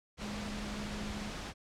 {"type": "tone in noise", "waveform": "sine", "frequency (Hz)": 207.9, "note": "G#3", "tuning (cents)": 2, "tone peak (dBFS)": -40, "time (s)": [0.19, 1.32], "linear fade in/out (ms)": 50, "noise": "pink", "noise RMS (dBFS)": -41, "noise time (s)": [0.17, 1.54], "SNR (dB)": -2, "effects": ["low-pass 6000 Hz 12 dB/octave"]}